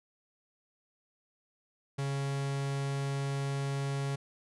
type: tone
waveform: 45% pulse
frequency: 138.59 Hz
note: C#3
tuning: in tune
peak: -31 dBFS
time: 1.98-4.16 s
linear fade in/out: 10 ms
effects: resampled to 24000 Hz